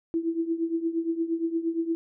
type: tone with tremolo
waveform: sine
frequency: 330.8 Hz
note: E4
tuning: 6 cents sharp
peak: -21 dBFS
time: 0.14-1.95 s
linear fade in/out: 0 ms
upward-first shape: triangle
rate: 8.6 Hz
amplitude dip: 85%
effects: none